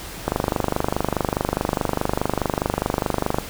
click train, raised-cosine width 1 ms, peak -5 dBFS, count 78, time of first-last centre 0.28-3.385 s, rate 24.8 Hz, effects pink hiss -35 dBFS RMS until 3.49 s

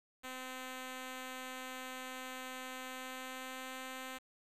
5% pulse tone with pitch glide, 257.4 to 259.6 Hz, C4 to C4, -28 to -13 cents, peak -32 dBFS, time 0.23-4.19 s, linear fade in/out 20 ms, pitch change +15 cents, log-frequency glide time 2.83-3.81 s, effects resampled to 32000 Hz + 10-bit

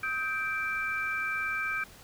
sine tone cluster, 1270 / 1570 / 2341 Hz, D#6 / G6 / D7, +35 / +2 / -6 cents, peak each -36 / -32 / -33 dBFS, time 0.03-1.84 s, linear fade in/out 5 ms, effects pink hiss -52 dBFS RMS until 2.03 s

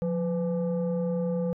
sine tone pair together, 177.5 / 502 Hz, F3 / B4, +28 / +28 cents, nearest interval octave + tritone, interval 1800 cents, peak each -25 / -27 dBFS, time 0.02-1.53 s, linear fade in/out 0 ms, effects tanh soft clip ceiling -22 dBFS

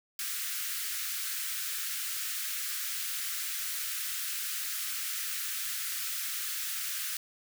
white high-pass noise, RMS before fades -35 dBFS, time 0.19-7.17 s, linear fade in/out 2 ms, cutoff 1300 Hz, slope 48 dB/octave, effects none

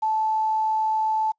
sine tone with quantisation, 873 Hz, A5, 14 cents flat, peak -20 dBFS, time 0.02-1.32 s, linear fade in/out 10 ms, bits 8, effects noise-tail reverb RT60 0.1 s tail -26 dB re dry + resampled to 16000 Hz

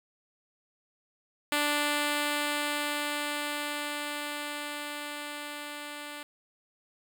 5% pulse tone with level ramp, 293.7 Hz, D4, in tune, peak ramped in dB -14 to -28 dBFS, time 1.52-6.23 s, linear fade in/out 2 ms, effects none

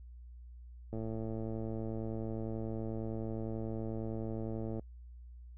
click train, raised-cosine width 2 ms, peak -27 dBFS, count 430, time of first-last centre 0.93-4.795 s, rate 111 Hz, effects noise-tail reverb RT60 0.1 s tail -26 dB re dry + added 60 Hz sine -48 dBFS peak until 5.57 s

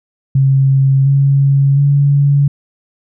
sine tone with pitch steps, 135.4 / 138.56 / 141.8 Hz, C#3 / C#3 / C#3, -40 / 0 / +40 cents, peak -7 dBFS, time 0.35-2.48 s, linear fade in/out 5 ms, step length 710 ms, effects none

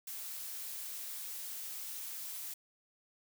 blue noise, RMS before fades -43 dBFS, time 0.07-2.54 s, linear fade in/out 5 ms, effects none

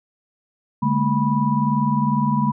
sine tone cluster, 144.3 / 206.7 / 226.5 / 982 Hz, D3 / G#3 / A#3 / B5, -30 / -8 / -50 / -10 cents, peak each -22 dBFS, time 0.82-2.52 s, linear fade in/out 10 ms, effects none

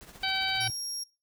pink noise with tremolo, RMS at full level -47 dBFS, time 0.01-0.67 s, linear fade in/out 0 ms, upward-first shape triangle, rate 15 Hz, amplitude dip 70%
harmonic tone, 767 Hz, G5, 38 cents flat, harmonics 1 / 2 / 3 / 4 / 5 / 6, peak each -34 / -34 / -34 / -34 / -34 / -34 dBFS, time 0.23-0.68 s, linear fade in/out 5 ms
triangle tone with exponential growth, 116.54 Hz, A#2, in tune, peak -31 dBFS, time 0.34-0.7 s, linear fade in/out 0 ms, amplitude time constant 78 ms
30% pulse tone, 5588 Hz, F8, in tune, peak -29 dBFS, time 0.6-1.04 s, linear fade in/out 10 ms
effects noise-tail reverb RT60 0.3 s tail -23 dB re dry

